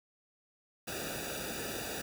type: noise with comb filter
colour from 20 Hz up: pink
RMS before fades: -39 dBFS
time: 0.87-2.02 s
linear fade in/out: 10 ms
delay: 0.94 ms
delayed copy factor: -0.95
effects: none